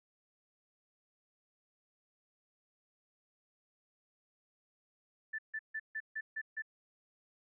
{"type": "tone bursts", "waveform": "sine", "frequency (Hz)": 1760, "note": "A6", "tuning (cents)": 0, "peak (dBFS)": -36, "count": 7, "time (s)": [5.33, 6.622], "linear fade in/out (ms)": 10, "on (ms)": 56, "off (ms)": 150, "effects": []}